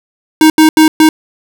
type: tone bursts at uneven times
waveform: square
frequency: 313.5 Hz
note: D#4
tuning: 13 cents sharp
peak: -3 dBFS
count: 4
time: 0.41-0.5 / 0.58-0.69 / 0.77-0.88 / 1-1.09 s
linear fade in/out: 2 ms
effects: none